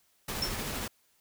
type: noise with tremolo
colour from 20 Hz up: pink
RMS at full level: -34 dBFS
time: 0.28-0.88 s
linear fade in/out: 5 ms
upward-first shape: triangle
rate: 13 Hz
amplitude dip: 30%
type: tone with exponential decay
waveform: triangle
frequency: 5400 Hz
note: E8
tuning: 41 cents sharp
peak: -24 dBFS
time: 0.42-0.56 s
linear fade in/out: 5 ms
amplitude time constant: 29 ms
effects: white hiss -69 dBFS RMS until 1.2 s